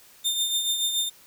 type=tone with tremolo; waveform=sawtooth; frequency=3615 Hz; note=A7; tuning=46 cents sharp; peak=-18 dBFS; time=0.24-1.1 s; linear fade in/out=20 ms; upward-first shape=triangle; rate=7 Hz; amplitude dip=55%; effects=white hiss -53 dBFS RMS until 1.26 s